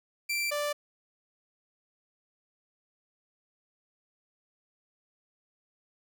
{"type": "tone pair in turn", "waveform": "sawtooth", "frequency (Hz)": [2349, 587.2], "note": ["D7", "D5"], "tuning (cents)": [0, 0], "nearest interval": "2 octaves", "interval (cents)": 2400, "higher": "first", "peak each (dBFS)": -25, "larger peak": "neither", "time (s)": [[0.29, 0.51], [0.51, 0.73]], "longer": "neither", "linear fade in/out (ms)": 10, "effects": []}